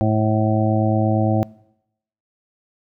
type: harmonic tone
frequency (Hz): 108.6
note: A2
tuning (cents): -22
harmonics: 1 / 2 / 3 / 5 / 6 / 7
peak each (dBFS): -18 / -21 / -23 / -25 / -26 / -26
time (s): 0.01-1.43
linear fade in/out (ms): 0
effects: noise-tail reverb RT60 0.8 s tail -23 dB re dry